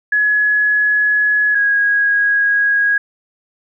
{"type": "tone pair in turn", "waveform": "sine", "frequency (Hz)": [1690, 1649.5], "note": ["G#6", "G#6"], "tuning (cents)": [30, -12], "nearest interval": "unison", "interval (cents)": 42, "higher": "first", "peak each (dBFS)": -11, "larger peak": "neither", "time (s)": [[0.12, 1.55], [1.55, 2.98]], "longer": "neither", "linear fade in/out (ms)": 5, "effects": []}